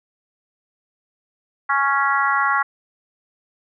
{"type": "harmonic tone", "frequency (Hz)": 277.5, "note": "C#4", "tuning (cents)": 2, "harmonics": [3, 4, 5, 6, 7], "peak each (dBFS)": [-24, -20, -21, -25, -25], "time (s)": [1.69, 2.63], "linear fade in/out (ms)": 10, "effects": []}